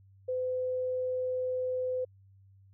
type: tone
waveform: sine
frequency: 508 Hz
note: B4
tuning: 49 cents sharp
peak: -29 dBFS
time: 0.28-2.05 s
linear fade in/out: 10 ms
effects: added 97 Hz sine -56 dBFS peak until 2.73 s